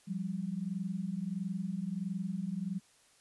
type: tone pair together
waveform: sine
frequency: 174.61 / 196.12 Hz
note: F3 / G3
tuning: 0 / +1 cents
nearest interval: major second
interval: 201 cents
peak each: -37 / -36 dBFS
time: 0.07-2.8 s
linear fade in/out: 20 ms
effects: white hiss -65 dBFS RMS until 3.2 s + resampled to 24000 Hz